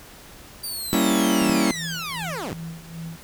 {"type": "linear sweep", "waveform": "15% pulse", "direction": "down", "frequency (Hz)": [4699, 59], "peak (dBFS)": -22, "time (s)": [0.63, 2.54], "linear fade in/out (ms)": 10}
{"type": "chord", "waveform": "40% pulse", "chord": "G diminished seventh", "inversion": "none", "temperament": "equal", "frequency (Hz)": [196, 233.1, 277.2, 329.6], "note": ["G3", "Bb3", "Db4", "Fb4"], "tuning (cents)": [0, 0, 0, 0], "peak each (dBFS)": -23, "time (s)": [0.93, 1.71], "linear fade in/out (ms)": 0}
{"type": "clicks", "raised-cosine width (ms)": 5, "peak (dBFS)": [-25, -30, -24], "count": 3, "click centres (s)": [0.939, 1.421, 1.498]}
{"type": "tone with tremolo", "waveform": "sine", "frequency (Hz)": 164.81, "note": "E3", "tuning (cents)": 0, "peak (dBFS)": -30, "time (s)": [1.4, 3.16], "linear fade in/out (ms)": 2, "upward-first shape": "sine", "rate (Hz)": 2.6, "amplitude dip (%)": 80}
{"effects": ["pink hiss -45 dBFS RMS until 3.23 s"]}